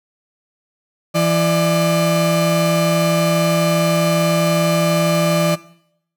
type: tone pair together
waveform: 35% pulse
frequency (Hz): 167.1 / 596.1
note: E3 / D5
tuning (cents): +24 / +26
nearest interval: octave + minor seventh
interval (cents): 2202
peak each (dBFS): -15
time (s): 1.14-5.56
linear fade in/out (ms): 20
effects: noise-tail reverb RT60 0.7 s tail -19 dB re dry